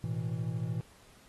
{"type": "chord", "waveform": "triangle", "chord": "A suspended second", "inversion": "none", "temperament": "equal with one note detuned", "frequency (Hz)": [110, 123.47, 163.01], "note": ["A2", "B2", "E3"], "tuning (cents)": [0, 0, -19], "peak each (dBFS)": -34, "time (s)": [0.04, 0.81], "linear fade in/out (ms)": 0, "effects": ["pink hiss -60 dBFS RMS until 1.28 s", "AAC 32 kbps"]}